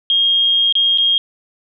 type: tone with dropouts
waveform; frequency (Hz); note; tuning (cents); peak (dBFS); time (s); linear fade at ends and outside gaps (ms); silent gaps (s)
sine; 3241; G#7; -43; -11; 0.1-1.18; 1; 0.725-0.753 / 0.976-0.983
effects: none